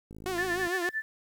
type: click train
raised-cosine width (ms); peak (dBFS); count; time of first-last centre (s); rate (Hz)
3; -33; 31; 0.11-0.671; 53.5
type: tone with vibrato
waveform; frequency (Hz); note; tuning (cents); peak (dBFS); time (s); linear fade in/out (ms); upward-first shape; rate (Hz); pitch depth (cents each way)
sawtooth; 359.7; F#4; -49; -26; 0.26-0.89; 0; triangle; 6.6; 110
type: tone with tremolo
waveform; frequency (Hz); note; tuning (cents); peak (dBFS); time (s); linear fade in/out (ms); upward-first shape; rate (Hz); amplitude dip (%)
sine; 1760; A6; 0; -27; 0.38-1.02; 0; sine; 8.8; 95
effects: 10-bit